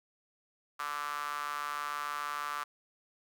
sawtooth tone with high-pass filter, 146.4 Hz, D3, 5 cents flat, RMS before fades -37 dBFS, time 0.79-2.64 s, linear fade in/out 10 ms, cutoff 1200 Hz, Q 5.9, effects none

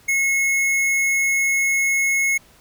triangle tone with hard clipping, 2177 Hz, C#7, 32 cents flat, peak -18 dBFS, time 0.08-2.38 s, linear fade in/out 10 ms, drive 18 dB, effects pink hiss -52 dBFS RMS until 2.6 s

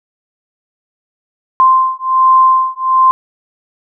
sine beating tone pair, 1043 / 1044.3 Hz, C6 / C6, -6 / -4 cents, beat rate 1.3 Hz, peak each -10 dBFS, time 1.6-3.11 s, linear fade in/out 0 ms, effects none

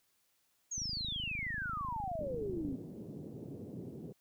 sine exponential sweep, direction down, 6730 to 251 Hz, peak -36 dBFS, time 0.71-2.76 s, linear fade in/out 10 ms
click train, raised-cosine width 5 ms, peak -33 dBFS, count 52, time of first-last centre 0.78-2.727 s, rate 26.2 Hz
pink band-pass noise, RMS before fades -46 dBFS, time 2.2-4.13 s, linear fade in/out 10 ms, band 120 to 420 Hz, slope 24 dB/octave
effects white hiss -75 dBFS RMS until 4.2 s

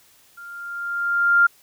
sine tone with level ramp, 1396.9 Hz, F6, in tune, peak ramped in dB -37 to -10 dBFS, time 0.37-1.47 s, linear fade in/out 10 ms, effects white hiss -55 dBFS RMS until 1.62 s

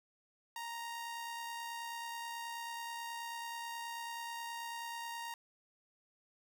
sawtooth tone with amplitude modulation, 932.3 Hz, A#5, in tune, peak -36 dBFS, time 0.56-5.34 s, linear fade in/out 2 ms, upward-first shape sine, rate 69.3 Hz, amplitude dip 30%, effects none

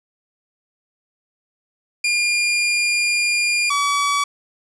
sawtooth tone pair in turn, 2411 / 1141.1 Hz, D7 / C#6, +45 / +50 cents, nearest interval octave + minor second, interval 1295 cents, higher first, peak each -13 dBFS, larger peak neither, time 2.04-3.7 / 3.7-4.24 s, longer first, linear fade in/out 5 ms, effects resampled to 22050 Hz + 9-bit

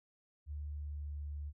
sine tone with pitch glide, 73.7 to 73.15 Hz, D2 to D2, +7 to -6 cents, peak -39 dBFS, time 0.46-1.53 s, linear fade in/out 50 ms, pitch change -13 cents, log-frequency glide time 0.72-1.13 s, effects none

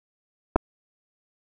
clicks, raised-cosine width 1 ms, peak -5 dBFS, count 2, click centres 0.559 / 0.562 s, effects none

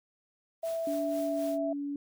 white noise with tremolo, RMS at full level -48 dBFS, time 0.62-1.59 s, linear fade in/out 50 ms, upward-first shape sine, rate 3.9 Hz, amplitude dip 60%
sine tone, 659 Hz, E5, 1 cent flat, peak -30 dBFS, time 0.63-1.73 s, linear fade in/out 5 ms
sine tone with pitch glide, 290 to 285 Hz, D4 to C#4, -22 to +48 cents, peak -32 dBFS, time 0.87-1.96 s, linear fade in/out 2 ms, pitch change -30 cents, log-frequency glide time 1.13-1.52 s
effects none

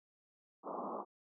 white band-pass noise, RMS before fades -42 dBFS, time 0.63-1.05 s, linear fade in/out 50 ms, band 190 to 1200 Hz, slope 96 dB/octave, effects none

